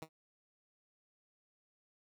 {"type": "tone with exponential decay", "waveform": "10% pulse", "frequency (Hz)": 159, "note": "D#3", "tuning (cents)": 38, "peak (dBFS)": -33, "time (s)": [0.02, 0.09], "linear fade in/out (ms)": 2, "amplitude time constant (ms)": 15, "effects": []}